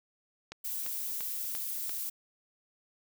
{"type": "click train", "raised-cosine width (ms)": 0.2, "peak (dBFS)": -24, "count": 5, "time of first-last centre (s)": [0.52, 1.895], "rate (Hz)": 2.91}
{"type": "noise", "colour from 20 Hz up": "violet", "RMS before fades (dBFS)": -36, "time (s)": [0.64, 2.1], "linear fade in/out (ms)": 10}
{"effects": []}